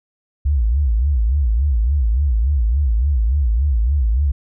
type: tone with vibrato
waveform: sine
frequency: 63 Hz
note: B1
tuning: 35 cents sharp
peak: -13 dBFS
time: 0.45-4.32 s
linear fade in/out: 10 ms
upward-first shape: sine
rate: 3.5 Hz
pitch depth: 280 cents each way
effects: none